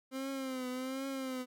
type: tone with vibrato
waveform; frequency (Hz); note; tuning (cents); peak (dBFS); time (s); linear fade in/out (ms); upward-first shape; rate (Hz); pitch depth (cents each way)
30% pulse; 261.6; C4; 0; -34; 0.11-1.46; 50; triangle; 1.3; 75
effects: none